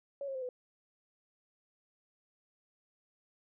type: tone with pitch steps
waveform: sine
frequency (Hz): 560 / 539.4 / 519.5 / 500.3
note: C#5 / C#5 / C5 / B4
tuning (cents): +18 / -47 / -12 / +22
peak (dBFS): -36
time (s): 0.21-0.49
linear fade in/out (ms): 2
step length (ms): 70
effects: none